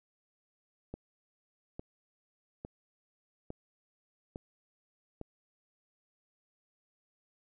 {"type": "click train", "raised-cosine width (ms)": 2, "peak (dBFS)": -27, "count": 6, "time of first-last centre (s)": [0.94, 5.214], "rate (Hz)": 1.17, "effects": []}